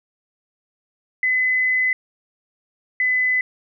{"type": "tone pair in turn", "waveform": "sine", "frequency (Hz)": [2020, 2011], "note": ["B6", "B6"], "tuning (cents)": [39, 31], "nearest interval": "unison", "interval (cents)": 8, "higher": "first", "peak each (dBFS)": -16, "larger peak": "neither", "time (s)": [[1.23, 1.93], [3, 3.41]], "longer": "first", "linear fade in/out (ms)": 2, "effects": []}